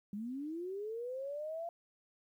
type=linear sweep; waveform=sine; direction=up; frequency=196 to 689 Hz; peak=-38 dBFS; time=0.13-1.69 s; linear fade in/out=2 ms; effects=12-bit